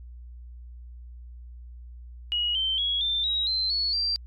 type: tone with pitch steps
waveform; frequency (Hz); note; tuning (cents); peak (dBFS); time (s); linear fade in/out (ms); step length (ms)
sine; 2900 / 3108 / 3331 / 3570 / 3827 / 4101 / 4396 / 4711; F#7 / G7 / G#7 / A7 / A#7 / C8 / C#8 / D8; -35 / -16 / +4 / +24 / +45 / -36 / -15 / +5; -23; 2.32-4.16; 0; 230
effects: added 60 Hz sine -40 dBFS peak until 4.26 s + MP3 64 kbps